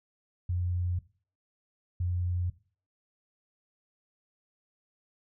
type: tone pair in turn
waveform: sine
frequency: 88.9 / 88.9 Hz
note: F2 / F2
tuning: +31 / +31 cents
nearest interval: unison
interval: 0 cents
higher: neither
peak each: -27 dBFS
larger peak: neither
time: 0.49-0.99 / 2-2.5 s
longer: neither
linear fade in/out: 5 ms
effects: noise-tail reverb RT60 0.4 s tail -17 dB re dry